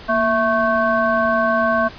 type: harmonic tone with a mistuned harmonic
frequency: 220 Hz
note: A3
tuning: in tune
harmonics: 1 / 3 / 5 / 7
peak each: -23 / -18 / -20 / -21 dBFS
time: 0.08-1.89 s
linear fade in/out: 20 ms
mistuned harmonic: 1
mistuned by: +100 cents
effects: pink hiss -38 dBFS RMS until 1.98 s + resampled to 11025 Hz